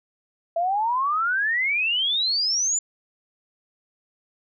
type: exponential sweep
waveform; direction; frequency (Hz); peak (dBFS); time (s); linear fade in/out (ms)
sine; up; 659.3 to 7180; -20; 0.56-2.79; 5
effects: none